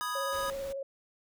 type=chord; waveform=square; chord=G# minor; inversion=first; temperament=equal; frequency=987.8 / 1244.5 / 1661.2 Hz; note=B5 / D#6 / G#6; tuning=0 / 0 / 0 cents; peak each=-39 / -35 / -40 dBFS; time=0.01-0.5 s; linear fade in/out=0 ms
type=tone with vibrato; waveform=sine; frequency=548 Hz; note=C#5; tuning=20 cents flat; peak=-34 dBFS; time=0.15-0.83 s; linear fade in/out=5 ms; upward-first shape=sine; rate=18 Hz; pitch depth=26 cents each way
type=noise; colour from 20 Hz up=pink; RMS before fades=-47 dBFS; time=0.32-0.73 s; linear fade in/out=10 ms
effects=none